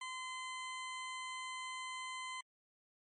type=tone; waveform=20% pulse; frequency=1029 Hz; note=C6; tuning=29 cents flat; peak=-37 dBFS; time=0.01-2.41 s; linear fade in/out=5 ms; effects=MP3 48 kbps